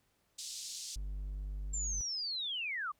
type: band-pass noise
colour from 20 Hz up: white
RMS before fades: -44 dBFS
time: 0.38-0.96 s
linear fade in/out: 10 ms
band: 3900 to 7500 Hz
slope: 24 dB/octave
type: tone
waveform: triangle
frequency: 49.42 Hz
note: G1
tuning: 15 cents sharp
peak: -35 dBFS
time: 0.96-2.01 s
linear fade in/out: 0 ms
type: linear sweep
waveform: sine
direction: down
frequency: 7400 to 1113 Hz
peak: -35 dBFS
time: 1.73-2.92 s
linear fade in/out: 10 ms
effects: pink hiss -75 dBFS RMS until 2.99 s